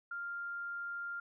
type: tone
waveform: sine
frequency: 1396.9 Hz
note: F6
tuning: in tune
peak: -38 dBFS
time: 0.11-1.2 s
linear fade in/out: 5 ms
effects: none